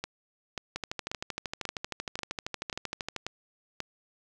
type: two click trains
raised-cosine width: 0.2 ms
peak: -16 / -16 dBFS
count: 8 / 32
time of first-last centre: 0.04-3.803 / 0.76-3.163 s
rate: 1.86 / 12.9 Hz
effects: none